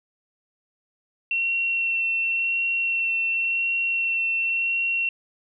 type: tone with vibrato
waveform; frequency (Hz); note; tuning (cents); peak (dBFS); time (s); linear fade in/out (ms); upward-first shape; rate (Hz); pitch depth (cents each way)
sine; 2717; F7; -48; -21; 1.31-5.09; 2; sine; 0.92; 11
effects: none